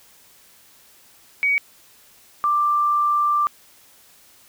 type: tone pair in turn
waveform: sine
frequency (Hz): 2256 / 1180.7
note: C#7 / D6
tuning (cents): +30 / +9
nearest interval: major seventh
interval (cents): 1121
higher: first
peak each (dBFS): -16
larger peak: neither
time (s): 1.43-1.58 / 2.44-3.47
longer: second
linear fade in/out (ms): 0
effects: white hiss -52 dBFS RMS until 4.48 s